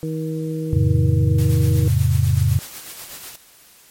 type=harmonic tone; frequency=158.7 Hz; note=D#3; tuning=35 cents sharp; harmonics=1 / 2 / 3; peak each=-24 / -27 / -29 dBFS; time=0.03-1.88 s; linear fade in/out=0 ms
type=chord; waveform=sine; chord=F augmented; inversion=none; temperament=just; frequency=87.31 / 109.13 / 136.42 Hz; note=F2 / A2 / C#3; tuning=0 / -14 / -27 cents; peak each=-18 dBFS; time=0.73-2.59 s; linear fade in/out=0 ms
type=noise with tremolo; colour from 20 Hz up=white; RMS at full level=-34 dBFS; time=1.38-3.36 s; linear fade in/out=5 ms; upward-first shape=sine; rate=8.1 Hz; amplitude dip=45%
effects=white hiss -49 dBFS RMS until 3.9 s + MP3 64 kbps